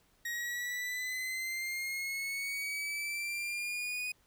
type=linear sweep; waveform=40% pulse; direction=up; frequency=1883 to 2489 Hz; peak=-34 dBFS; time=0.25-4.12 s; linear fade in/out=5 ms; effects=pink hiss -69 dBFS RMS until 4.26 s